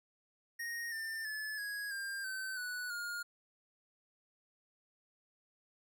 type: tone with pitch steps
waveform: square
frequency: 1864.7 / 1793.9 / 1725.8 / 1660.3 / 1597.3 / 1536.6 / 1478.3 / 1422.2 Hz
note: A#6 / A6 / A6 / G#6 / G6 / G6 / F#6 / F6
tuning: 0 / +33 / -34 / -1 / +32 / -35 / -2 / +31 cents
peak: -39 dBFS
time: 0.59-3.23 s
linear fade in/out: 10 ms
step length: 330 ms
effects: none

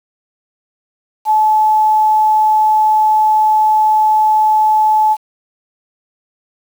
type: tone with quantisation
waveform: sine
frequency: 862 Hz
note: A5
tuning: 36 cents flat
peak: -8 dBFS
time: 1.25-5.17 s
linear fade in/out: 50 ms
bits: 6
effects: none

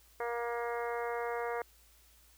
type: harmonic tone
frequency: 236.5 Hz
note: A#3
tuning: 25 cents sharp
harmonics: 2 / 3 / 4 / 5 / 6 / 7 / 8 / 9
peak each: -36 / -40 / -42 / -44 / -46 / -47 / -48 / -49 dBFS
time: 0.2-1.62 s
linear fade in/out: 2 ms
effects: added 57 Hz sine -64 dBFS peak until 2.37 s + white hiss -64 dBFS RMS until 2.37 s

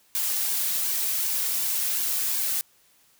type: noise with flanger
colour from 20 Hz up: blue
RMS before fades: -26 dBFS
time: 0.15-2.61 s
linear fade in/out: 0 ms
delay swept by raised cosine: 1.5 to 3.1 ms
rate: 2.7 Hz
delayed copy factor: -0.55
effects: white hiss -61 dBFS RMS until 3.19 s

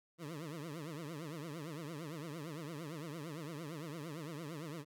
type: tone with vibrato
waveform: 20% pulse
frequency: 156.1 Hz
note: D#3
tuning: 6 cents sharp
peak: -38 dBFS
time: 0.18-4.85 s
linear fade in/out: 50 ms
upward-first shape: triangle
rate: 8.8 Hz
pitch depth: 220 cents each way
effects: none

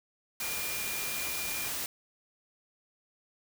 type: tone in noise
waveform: sine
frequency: 2408 Hz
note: D7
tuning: 43 cents sharp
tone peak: -39 dBFS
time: 0.41-1.68 s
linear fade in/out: 2 ms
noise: white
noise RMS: -35 dBFS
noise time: 0.4-1.86 s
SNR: -7 dB
effects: none

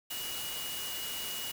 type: tone in noise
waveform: sine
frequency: 2903 Hz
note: F#7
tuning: 34 cents flat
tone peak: -40 dBFS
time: 0.1-1.52 s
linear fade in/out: 10 ms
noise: white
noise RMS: -39 dBFS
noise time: 0.1-1.52 s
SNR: -4 dB
effects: none

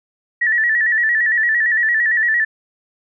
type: tone with vibrato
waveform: sine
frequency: 1834 Hz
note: A#6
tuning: 29 cents flat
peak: -13 dBFS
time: 0.41-2.45 s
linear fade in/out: 10 ms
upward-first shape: square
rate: 8.8 Hz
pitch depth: 69 cents each way
effects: none

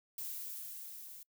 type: noise with level ramp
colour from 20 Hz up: violet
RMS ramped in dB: -41 to -51 dBFS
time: 0.18-1.23 s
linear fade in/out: 2 ms
effects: noise-tail reverb RT60 0.1 s tail -26 dB re dry

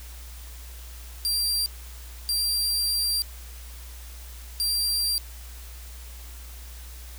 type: tone bursts at uneven times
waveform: sawtooth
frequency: 4727 Hz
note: D8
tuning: 10 cents sharp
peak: -20 dBFS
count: 3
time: 1.25-1.66 / 2.29-3.22 / 4.6-5.18 s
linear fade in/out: 0 ms
effects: added 60 Hz sine -39 dBFS peak until 7.18 s + white hiss -47 dBFS RMS until 7.18 s

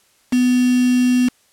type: tone with quantisation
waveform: sine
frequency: 249.3 Hz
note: B3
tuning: 16 cents sharp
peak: -12 dBFS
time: 0.32-1.29 s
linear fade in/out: 10 ms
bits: 4
effects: white hiss -57 dBFS RMS until 1.52 s + low-pass 11000 Hz 12 dB/octave

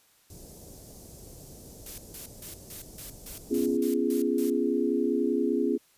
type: band-stop noise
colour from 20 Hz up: pink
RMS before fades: -47 dBFS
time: 0.3-3.77 s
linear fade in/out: 2 ms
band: 630 to 5400 Hz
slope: 24 dB/octave
type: noise bursts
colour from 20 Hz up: blue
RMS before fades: -40 dBFS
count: 10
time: 1.86-4.5 s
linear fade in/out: 2 ms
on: 120 ms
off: 160 ms
type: chord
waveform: sine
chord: C# dominant seventh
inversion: third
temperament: equal with one note detuned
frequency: 246.9 / 277.2 / 342 / 415.3 Hz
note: B3 / C#4 / E#4 / G#4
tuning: 0 / 0 / -36 / 0 cents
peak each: -29 dBFS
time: 3.5-5.78 s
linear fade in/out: 20 ms
effects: white hiss -63 dBFS RMS until 5.97 s + resampled to 32000 Hz

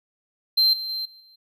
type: tone with level steps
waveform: triangle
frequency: 4130 Hz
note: C8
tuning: 23 cents flat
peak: -14 / -27 / -25 / -45 / -49 dBFS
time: 0.57-1.36 s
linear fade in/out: 10 ms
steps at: 0.73 / 0.89 / 1.05 / 1.2 s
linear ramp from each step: 5 ms
effects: none

